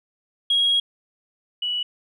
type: tone pair in turn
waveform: sine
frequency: 3294 / 2943 Hz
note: G#7 / F#7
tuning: -15 / -10 cents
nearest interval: major second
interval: 195 cents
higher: first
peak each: -15 / -22 dBFS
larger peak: first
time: 0.5-0.8 / 1.62-1.83 s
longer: first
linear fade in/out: 5 ms
effects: tanh soft clip ceiling -13 dBFS